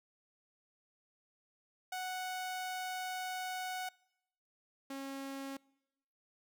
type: tone pair in turn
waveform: sawtooth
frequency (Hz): 740 / 272.7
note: F#5 / C#4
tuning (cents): 0 / -28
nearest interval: octave + perfect fourth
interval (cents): 1728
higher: first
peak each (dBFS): -34 / -37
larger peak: first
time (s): 1.92-3.89 / 4.9-5.57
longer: first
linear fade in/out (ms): 5
effects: noise-tail reverb RT60 0.9 s tail -25 dB re dry